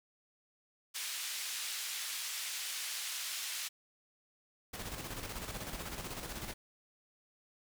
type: band-pass noise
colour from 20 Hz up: pink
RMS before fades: -40 dBFS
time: 0.94-3.69 s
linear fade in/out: 20 ms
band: 2500 to 13000 Hz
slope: 12 dB/octave
type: noise with tremolo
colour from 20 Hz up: pink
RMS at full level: -41 dBFS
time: 4.73-6.54 s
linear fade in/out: 10 ms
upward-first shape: square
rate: 16 Hz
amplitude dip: 45%
effects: none